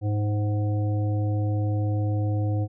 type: harmonic tone with a mistuned harmonic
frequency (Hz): 104.1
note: G#2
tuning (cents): +5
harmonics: 1 / 3 / 5 / 7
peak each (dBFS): -22 / -32 / -36 / -39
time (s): 0.01-2.68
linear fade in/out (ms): 50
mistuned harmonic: 7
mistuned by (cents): +27
effects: none